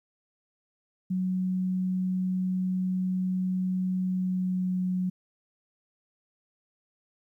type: tone with pitch glide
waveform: sine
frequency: 185 to 183.4 Hz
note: F#3 to F#3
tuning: 0 to -15 cents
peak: -25 dBFS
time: 1.1-5.1 s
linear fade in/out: 10 ms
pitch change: -15 cents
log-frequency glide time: 4-4.81 s
effects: 11-bit